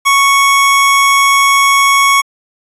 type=tone; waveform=25% pulse; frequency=1108.7 Hz; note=C#6; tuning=in tune; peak=-3 dBFS; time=0.05-2.22 s; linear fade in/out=20 ms; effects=resampled to 32000 Hz

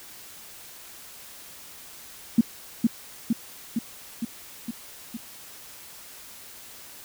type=tone with echo; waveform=sine; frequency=230.5 Hz; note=A#3; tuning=19 cents flat; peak=-12 dBFS; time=2.38-2.41 s; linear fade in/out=5 ms; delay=460 ms; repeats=6; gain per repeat=-3 dB; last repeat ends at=5.17 s; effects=white hiss -45 dBFS RMS until 7.04 s

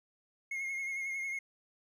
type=tone with vibrato; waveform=triangle; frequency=2155 Hz; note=C#7; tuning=49 cents flat; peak=-33 dBFS; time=0.51-1.39 s; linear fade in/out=5 ms; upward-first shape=triangle; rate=11 Hz; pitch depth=40 cents each way; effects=none

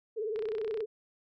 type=tone with vibrato; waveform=sine; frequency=433.4 Hz; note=A4; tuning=26 cents flat; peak=-31 dBFS; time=0.16-0.86 s; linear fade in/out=20 ms; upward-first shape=triangle; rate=19 Hz; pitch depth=120 cents each way
type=click train; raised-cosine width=0.3 ms; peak=-30 dBFS; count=15; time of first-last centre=0.36-0.806 s; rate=31.4 Hz
effects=none

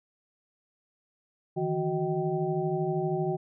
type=tone cluster; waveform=sine; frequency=151.4 / 164.1 / 370.9 / 628 / 776 Hz; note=D#3 / E3 / F#4 / D#5 / G5; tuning=-47 / -8 / +4 / +16 / -18 cents; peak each=-34 / -32 / -29 / -37 / -35 dBFS; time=1.56-3.37 s; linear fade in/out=20 ms; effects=none

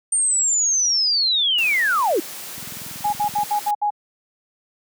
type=linear sweep; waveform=sine; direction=down; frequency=8870 to 292.3 Hz; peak=-16 dBFS; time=0.12-2.2 s; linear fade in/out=5 ms
type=noise; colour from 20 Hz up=white; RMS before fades=-34 dBFS; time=1.58-3.71 s; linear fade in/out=5 ms
type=click train; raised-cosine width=5 ms; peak=-23 dBFS; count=19; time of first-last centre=2.58-3.433 s; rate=21.1 Hz
type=tone bursts; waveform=sine; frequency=830.6 Hz; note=G#5; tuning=in tune; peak=-17 dBFS; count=6; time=3.04-3.905 s; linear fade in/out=10 ms; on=90 ms; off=65 ms
effects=high-pass 150 Hz 12 dB/octave

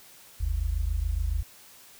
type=tone pair together; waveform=sine; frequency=48.88 / 76 Hz; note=G1 / D#2; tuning=-4 / -40 cents; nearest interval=minor sixth; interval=764 cents; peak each=-27 / -28 dBFS; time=0.4-1.43 s; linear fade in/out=10 ms; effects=white hiss -52 dBFS RMS until 1.99 s

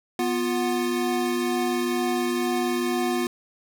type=tone cluster; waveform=square; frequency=245.7 / 352.2 / 735 Hz; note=B3 / F4 / F#5; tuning=-9 / +15 / -12 cents; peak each=-27 / -26 / -34 dBFS; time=0.19-3.27 s; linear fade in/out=2 ms; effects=none

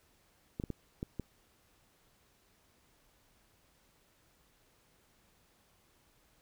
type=clicks; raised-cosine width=3 ms; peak=-24 dBFS; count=5; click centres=0.599 / 0.638 / 0.703 / 1.029 / 1.197 s; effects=pink hiss -69 dBFS RMS until 6.41 s

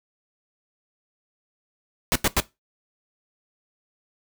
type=noise bursts; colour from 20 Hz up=pink; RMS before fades=-20 dBFS; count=3; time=2.12-2.401 s; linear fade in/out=0 ms; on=35 ms; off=88 ms; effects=noise-tail reverb RT60 0.2 s tail -18 dB re dry

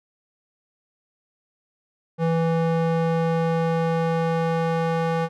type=tone with band-pass filter sweep; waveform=square; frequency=164.81 Hz; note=E3; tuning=in tune; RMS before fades=-22 dBFS; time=2.18-5.29 s; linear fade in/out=50 ms; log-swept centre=440 to 710 Hz; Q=0.75; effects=none

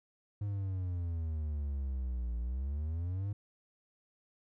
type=exponential two-way sweep; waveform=triangle; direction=down then up; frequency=103.83 to 57.5 to 103.83 Hz; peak=-31 dBFS; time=0.41-3.33 s; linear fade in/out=5 ms; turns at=2.38 s; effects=none

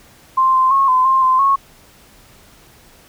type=tone with pitch steps; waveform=sine; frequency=1050 / 1041 / 1090 / 1024 / 1057 / 1036 / 1098 Hz; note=C6 / C6 / C#6 / C6 / C6 / C6 / C#6; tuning=+6 / -9 / -29 / -38 / +17 / -17 / -17 cents; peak=-10 dBFS; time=0.37-1.56 s; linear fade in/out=10 ms; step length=170 ms; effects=pink hiss -47 dBFS RMS until 3.08 s

